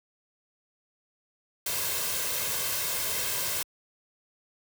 white noise with comb filter, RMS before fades -30 dBFS, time 1.66-3.63 s, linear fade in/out 5 ms, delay 1.9 ms, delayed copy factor +0.55, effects high-pass 60 Hz 12 dB/octave

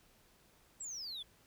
sine exponential sweep, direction down, 7902 to 3348 Hz, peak -39 dBFS, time 0.8-1.23 s, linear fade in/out 10 ms, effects tanh soft clip ceiling -40 dBFS + pink hiss -67 dBFS RMS until 1.46 s

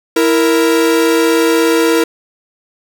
45% pulse tone pair together, 329.7 / 466.2 Hz, E4 / A#4, 0 / 0 cents, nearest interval tritone, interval 600 cents, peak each -12 dBFS, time 0.16-2.04 s, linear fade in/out 5 ms, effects none

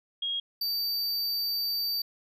sine / square tone pair in turn, 3273 / 4629 Hz, G#7 / D8, -26 / -26 cents, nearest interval tritone, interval 600 cents, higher second, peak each -28 dBFS, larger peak neither, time 0.22-0.4 / 0.61-2.02 s, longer second, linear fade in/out 5 ms, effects none

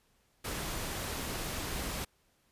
pink noise, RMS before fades -37 dBFS, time 0.44-2.05 s, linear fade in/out 10 ms, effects pink hiss -71 dBFS RMS until 2.51 s + resampled to 32000 Hz

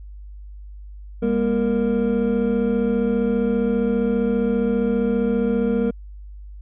triangle tone cluster, 203.1 / 238.1 / 465.2 Hz, G#3 / A#3 / A#4, -38 / +37 / -4 cents, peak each -20 dBFS, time 1.22-5.91 s, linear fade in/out 10 ms, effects added 50 Hz sine -35 dBFS peak until 6.61 s + resampled to 8000 Hz

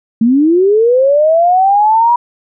sine linear sweep, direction up, 217.4 to 969 Hz, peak -6 dBFS, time 0.21-2.16 s, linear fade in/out 5 ms, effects none

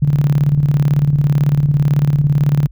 sine tone with tremolo, 144.9 Hz, D3, 23 cents flat, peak -8 dBFS, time 0.02-2.67 s, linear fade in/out 5 ms, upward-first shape square, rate 18 Hz, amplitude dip 60%, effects added 50 Hz sine -37 dBFS peak until 2.71 s

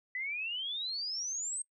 sine exponential sweep, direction up, 1975.5 to 8460 Hz, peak -34 dBFS, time 0.15-1.62 s, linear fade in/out 2 ms, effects noise-tail reverb RT60 0.1 s tail -23 dB re dry

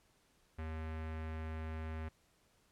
square tone with low-pass filter, 79.4 Hz, D#2, 36 cents sharp, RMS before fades -42 dBFS, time 0.58-2.09 s, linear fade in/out 10 ms, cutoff 2100 Hz, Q 1.6, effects pink hiss -72 dBFS RMS until 2.71 s + low-pass 12000 Hz 12 dB/octave

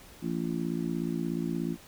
harmonic tone, 56.8 Hz, A#1, 44 cents flat, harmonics 3 / 4 / 5 / 6, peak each -33 / -34 / -35 / -36 dBFS, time 0.21-1.77 s, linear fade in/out 50 ms, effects pink hiss -52 dBFS RMS until 1.87 s

